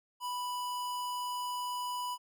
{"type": "tone", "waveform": "square", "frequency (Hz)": 987.8, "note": "B5", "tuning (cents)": 0, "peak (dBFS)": -35, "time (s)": [0.2, 2.18], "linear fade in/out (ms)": 50, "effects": []}